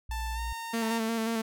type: tone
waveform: sine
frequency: 58 Hz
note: A#1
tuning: 8 cents flat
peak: -32 dBFS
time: 0.09-0.53 s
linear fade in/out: 5 ms
type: tone with pitch glide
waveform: sawtooth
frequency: 884 to 917.3 Hz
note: A5 to A#5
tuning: +8 to -28 cents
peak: -32 dBFS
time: 0.11-0.98 s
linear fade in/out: 2 ms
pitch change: +64 cents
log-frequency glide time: 0.34-0.4 s
type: tone with vibrato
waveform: sawtooth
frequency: 225.9 Hz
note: A3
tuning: 46 cents sharp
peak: -24 dBFS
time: 0.73-1.42 s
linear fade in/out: 10 ms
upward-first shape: square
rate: 5.6 Hz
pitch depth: 25 cents each way
effects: none